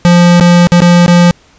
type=tone with dropouts; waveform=square; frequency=174.61 Hz; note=F3; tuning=in tune; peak=-3 dBFS; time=0.05-1.31 s; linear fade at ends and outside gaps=0 ms; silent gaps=0.399-0.409 / 0.671-0.72 / 0.804-0.819 / 1.063-1.08 s; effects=pink hiss -45 dBFS RMS until 1.58 s + resampled to 16000 Hz